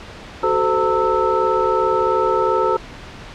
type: tone cluster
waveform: sine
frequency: 374.2 / 436.9 / 515 / 907 / 1311 Hz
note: F#4 / A4 / C5 / A#5 / E6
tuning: +20 / -12 / -28 / -48 / -10 cents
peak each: -21 dBFS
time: 0.43-2.77 s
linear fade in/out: 5 ms
effects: pink hiss -36 dBFS RMS until 3.34 s + low-pass 4000 Hz 12 dB/octave